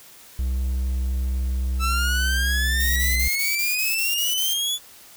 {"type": "tone", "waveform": "triangle", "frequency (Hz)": 64, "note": "C2", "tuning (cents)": -38, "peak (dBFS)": -19, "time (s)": [0.39, 3.28], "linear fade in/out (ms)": 0}
{"type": "exponential sweep", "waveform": "sawtooth", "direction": "up", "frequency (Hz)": [1310, 3472], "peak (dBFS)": -19, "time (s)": [1.79, 4.79], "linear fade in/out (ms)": 50}
{"type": "noise bursts", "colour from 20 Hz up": "violet", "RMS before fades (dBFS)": -27, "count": 9, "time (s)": [2.8, 4.536], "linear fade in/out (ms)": 2, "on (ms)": 160, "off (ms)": 37}
{"effects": ["white hiss -47 dBFS RMS until 5.16 s"]}